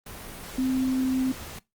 sine tone in noise, 260 Hz, C4, 11 cents flat, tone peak -22 dBFS, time 0.58-1.32 s, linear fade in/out 5 ms, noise pink, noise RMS -40 dBFS, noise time 0.06-1.59 s, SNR +15 dB, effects noise-tail reverb RT60 0.2 s tail -21 dB re dry + Opus 32 kbps

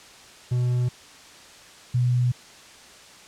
triangle / sine tone pair in turn, 123.47 / 123.47 Hz, B2 / B2, 0 / 0 cents, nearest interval unison, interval 0 cents, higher neither, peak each -18 dBFS, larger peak neither, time 0.51-0.89 / 1.94-2.32 s, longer neither, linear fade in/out 10 ms, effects white hiss -47 dBFS RMS until 3.27 s + low-pass 7000 Hz 12 dB/octave

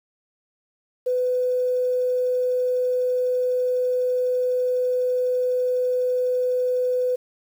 sine tone, 501 Hz, B4, 25 cents sharp, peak -19 dBFS, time 1.06-7.16 s, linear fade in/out 10 ms, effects 8-bit

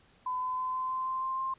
sine tone with pitch steps, 1010 / 1016.4 / 1022.9 / 1029.4 / 1036 / 1042.6 / 1049.2 / 1055.9 Hz, B5 / B5 / C6 / C6 / C6 / C6 / C6 / C6, +39 / +49 / -39 / -29 / -17 / -6 / +4 / +15 cents, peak -30 dBFS, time 0.26-1.54 s, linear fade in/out 5 ms, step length 160 ms, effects pink hiss -63 dBFS RMS until 1.58 s + resampled to 8000 Hz

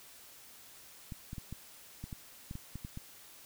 clicks, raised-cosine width 5 ms, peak -29 dBFS, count 11, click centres 1.122 / 1.331 / 1.382 / 1.526 / 2.04 / 2.128 / 2.511 / 2.554 / 2.756 / 2.849 / 2.974 s, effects white hiss -55 dBFS RMS until 3.45 s

